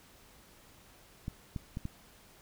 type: clicks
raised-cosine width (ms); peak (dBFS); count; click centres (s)
5; -24; 4; 1.281 / 1.562 / 1.771 / 1.854
effects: pink hiss -59 dBFS RMS until 2.41 s